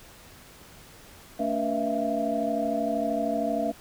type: tone cluster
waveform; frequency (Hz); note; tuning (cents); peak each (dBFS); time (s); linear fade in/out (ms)
sine; 222.6 / 284.6 / 484.1 / 644 / 677; A3 / C#4 / B4 / E5 / E5; +20 / +46 / -35 / -41 / +46; -32 / -31 / -35 / -31 / -28; 1.39-3.72; 10
effects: pink hiss -50 dBFS RMS until 3.8 s